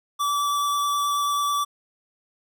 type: tone with vibrato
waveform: square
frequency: 1156 Hz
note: D6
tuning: 28 cents flat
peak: -22 dBFS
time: 0.19-1.65 s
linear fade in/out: 20 ms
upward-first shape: triangle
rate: 9.3 Hz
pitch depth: 10 cents each way
effects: none